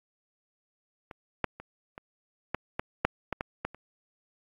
clicks, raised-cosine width 0.5 ms, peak -27 / -10 / -27 / -26 / -13 / -14 / -6 / -15 / -15 / -15 / -30 dBFS, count 11, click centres 1.112 / 1.443 / 1.6 / 1.979 / 2.546 / 2.795 / 3.05 / 3.327 / 3.409 / 3.65 / 3.746 s, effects AAC 64 kbps

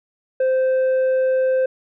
sine tone with tanh clipping, 520 Hz, C5, 11 cents flat, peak -16 dBFS, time 0.4-1.66 s, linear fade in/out 5 ms, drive 4 dB, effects none

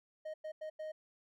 triangle tone bursts at uneven times, 622.3 Hz, D#5, in tune, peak -38 dBFS, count 4, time 0.25-0.34 / 0.44-0.52 / 0.61-0.7 / 0.79-0.92 s, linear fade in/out 10 ms, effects none

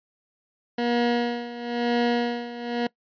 20% pulse tone with tremolo, 238.9 Hz, A#3, 43 cents sharp, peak -15 dBFS, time 0.78-2.87 s, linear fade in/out 5 ms, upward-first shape sine, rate 1 Hz, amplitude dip 80%, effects noise-tail reverb RT60 0.1 s tail -22 dB re dry + resampled to 11025 Hz

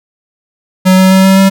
square tone with pitch steps, 186.4 / 188.13 / 189.88 / 191.64 / 193.42 Hz, F#3 / F#3 / F#3 / G3 / G3, +13 / +29 / +45 / -39 / -23 cents, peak -4 dBFS, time 0.85-1.5 s, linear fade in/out 20 ms, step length 130 ms, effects none

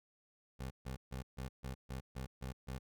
20% pulse tone bursts, 65.41 Hz, C2, in tune, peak -36 dBFS, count 9, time 0.59-2.79 s, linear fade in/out 20 ms, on 120 ms, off 140 ms, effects none

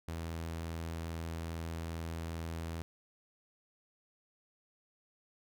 sawtooth tone, 82.41 Hz, E2, in tune, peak -34 dBFS, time 0.08-2.82 s, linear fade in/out 0 ms, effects none

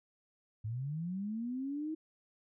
sine linear sweep, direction up, 103 to 320.6 Hz, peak -35 dBFS, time 0.64-1.95 s, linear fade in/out 10 ms, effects none

